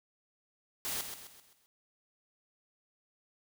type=noise with echo; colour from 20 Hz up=white; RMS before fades=-36 dBFS; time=0.85-1.01 s; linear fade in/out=0 ms; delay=130 ms; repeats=5; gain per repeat=-7 dB; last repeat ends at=1.66 s; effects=none